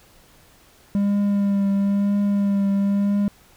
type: tone with vibrato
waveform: triangle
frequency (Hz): 200.4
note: G3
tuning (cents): +38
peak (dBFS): -15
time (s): 0.95-3.28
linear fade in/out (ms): 0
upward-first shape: triangle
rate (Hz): 1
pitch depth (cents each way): 24
effects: pink hiss -53 dBFS RMS until 3.56 s